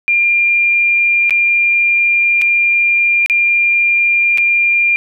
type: tone with dropouts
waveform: sine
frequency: 2396 Hz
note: D7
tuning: 34 cents sharp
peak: -9 dBFS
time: 0.08-4.96 s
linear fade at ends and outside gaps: 0 ms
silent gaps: 1.296-1.307 / 2.415-2.419 / 3.261-3.298 / 4.375-4.382 s
effects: none